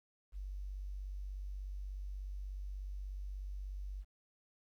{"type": "tone", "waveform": "sine", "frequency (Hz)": 48.29, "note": "G1", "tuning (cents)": -25, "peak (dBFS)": -40, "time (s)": [0.32, 4.05], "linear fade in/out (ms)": 50, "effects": ["12-bit"]}